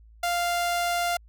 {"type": "tone", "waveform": "sawtooth", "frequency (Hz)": 697, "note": "F5", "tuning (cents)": -4, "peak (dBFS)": -20, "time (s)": [0.23, 1.17], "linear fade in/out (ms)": 5, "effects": ["added 55 Hz sine -49 dBFS peak until 1.28 s"]}